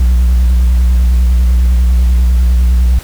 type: tone with vibrato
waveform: sine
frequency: 61.2 Hz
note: B1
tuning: 15 cents flat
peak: -3 dBFS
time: 0-2.99 s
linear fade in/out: 5 ms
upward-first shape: triangle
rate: 10 Hz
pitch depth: 73 cents each way
effects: tanh soft clip ceiling -5 dBFS + pink hiss -33 dBFS RMS until 3.03 s